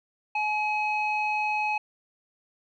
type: tone with low-pass filter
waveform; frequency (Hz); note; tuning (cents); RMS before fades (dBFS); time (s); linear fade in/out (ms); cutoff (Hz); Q
square; 848; G#5; +36; -27; 0.35-1.78; 5; 2400; 3.2
effects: none